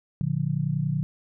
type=chord; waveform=sine; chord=Bb major; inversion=none; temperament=equal with one note detuned; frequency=116.54 / 146.83 / 177.46 Hz; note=Bb2 / D3 / F3; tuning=0 / 0 / +28 cents; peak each=-31 / -25 / -29 dBFS; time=0.21-1.03 s; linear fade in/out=0 ms; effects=none